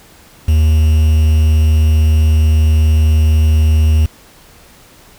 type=tone with quantisation; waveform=triangle; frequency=77.78 Hz; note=D#2; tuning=in tune; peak=-5 dBFS; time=0.48-4.06 s; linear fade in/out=5 ms; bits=5; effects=pink hiss -43 dBFS RMS until 5.18 s